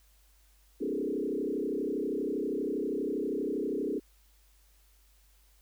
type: tone with frequency modulation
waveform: sine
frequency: 349.2 Hz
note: F4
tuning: in tune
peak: -29 dBFS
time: 0.8-4 s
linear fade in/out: 20 ms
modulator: 32.5 Hz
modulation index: 3.1
effects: added 50 Hz sine -61 dBFS peak until 5.61 s + white hiss -67 dBFS RMS until 5.61 s